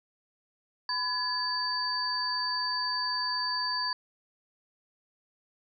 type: tone cluster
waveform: sine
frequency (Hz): 1002 / 1697 / 4612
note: B5 / G#6 / D8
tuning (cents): +25 / +37 / -32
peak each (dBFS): -33 / -36 / -30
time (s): 0.89-3.93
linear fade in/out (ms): 2
effects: none